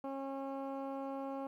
15% pulse tone with low-pass filter, 272.2 Hz, C#4, 31 cents flat, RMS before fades -41 dBFS, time 0.04-1.47 s, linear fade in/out 2 ms, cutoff 970 Hz, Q 0.86, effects 12-bit

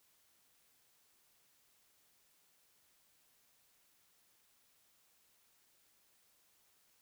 silence, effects white hiss -72 dBFS RMS until 7.01 s

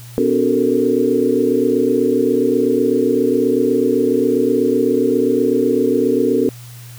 sine tone cluster, 251.8 / 288.3 / 373.3 / 434.4 / 462.1 Hz, B3 / D4 / F#4 / A4 / A#4, +34 / -32 / +15 / -22 / -15 cents, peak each -19 dBFS, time 0.18-6.49 s, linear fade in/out 0 ms, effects added 120 Hz sine -34 dBFS peak until 6.98 s + white hiss -42 dBFS RMS until 6.98 s

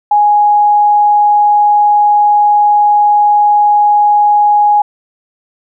sine tone, 830.6 Hz, G#5, in tune, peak -5 dBFS, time 0.11-4.82 s, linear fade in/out 5 ms, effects none

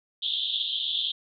pink band-pass noise, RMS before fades -29 dBFS, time 0.22-1.12 s, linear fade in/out 10 ms, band 3200 to 3700 Hz, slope 96 dB/octave, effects none

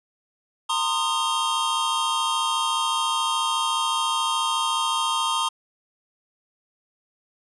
square tone cluster, 918 / 1043 / 1232 / 3203 Hz, A#5 / C6 / D#6 / G7, -27 / -6 / -17 / +37 cents, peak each -28 dBFS, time 0.69-5.49 s, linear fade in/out 10 ms, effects resampled to 24000 Hz

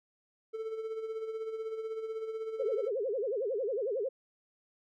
triangle tone with tremolo, 443 Hz, A4, 12 cents sharp, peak -31 dBFS, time 0.53-2.9 s, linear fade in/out 20 ms, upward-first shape sine, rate 16 Hz, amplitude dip 55%
sine tone with vibrato, 466.2 Hz, A#4, in tune, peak -30 dBFS, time 2.59-4.09 s, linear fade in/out 10 ms, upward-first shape sine, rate 11 Hz, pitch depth 280 cents each way
effects none

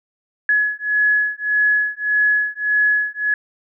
sine beating tone pair, 1692 / 1693.7 Hz, G#6 / G#6, +32 / +34 cents, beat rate 1.7 Hz, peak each -18 dBFS, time 0.49-3.34 s, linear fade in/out 2 ms, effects none

